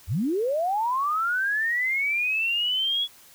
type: linear sweep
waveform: sine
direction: up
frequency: 64.2 to 3393 Hz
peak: -22 dBFS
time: 0.07-3.08 s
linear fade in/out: 50 ms
effects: white hiss -52 dBFS RMS until 3.34 s